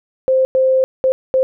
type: tone bursts at uneven times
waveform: sine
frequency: 523 Hz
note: C5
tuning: 1 cent flat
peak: -10 dBFS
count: 4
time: 0.28-0.45 / 0.55-0.84 / 1.04-1.12 / 1.34-1.43 s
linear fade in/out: 0 ms
effects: none